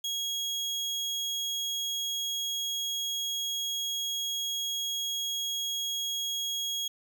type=tone; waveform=30% pulse; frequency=3300 Hz; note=G#7; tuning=12 cents flat; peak=-27 dBFS; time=0.04-6.88 s; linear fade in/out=5 ms; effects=none